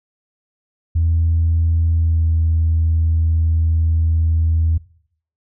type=tone with pitch glide; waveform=sine; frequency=82.41 to 81.18 Hz; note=E2 to E2; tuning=0 to -26 cents; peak=-12 dBFS; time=0.95-4.78 s; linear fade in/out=10 ms; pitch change=-26 cents; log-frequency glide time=1.93-2.26 s; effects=noise-tail reverb RT60 0.6 s tail -20 dB re dry + tanh soft clip ceiling -9 dBFS